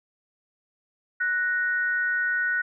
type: tone pair together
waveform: sine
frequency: 1480 / 1864.7 Hz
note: F#6 / A#6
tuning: 0 / 0 cents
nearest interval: major third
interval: 400 cents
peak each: -23 / -29 dBFS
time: 1.2-2.62 s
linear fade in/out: 10 ms
effects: none